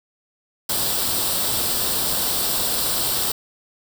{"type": "noise with comb filter", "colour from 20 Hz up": "white", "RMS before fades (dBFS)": -22, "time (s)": [0.69, 3.32], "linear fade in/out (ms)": 5, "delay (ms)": 0.23, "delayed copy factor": 0.6, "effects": []}